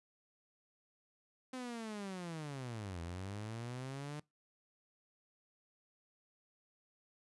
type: linear two-way sweep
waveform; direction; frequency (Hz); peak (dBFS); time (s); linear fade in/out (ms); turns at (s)
sawtooth; down then up; 260 to 82.41 to 151.2; -38; 1.53-4.2; 5; 3.01
effects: noise-tail reverb RT60 0.2 s tail -23 dB re dry + resampled to 24000 Hz